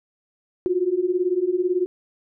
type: beating tone pair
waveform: sine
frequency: 350.2 / 368.2 Hz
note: F4 / F#4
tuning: +5 / -8 cents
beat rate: 18 Hz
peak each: -23 / -21 dBFS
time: 0.66-1.86 s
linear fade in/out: 0 ms
effects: none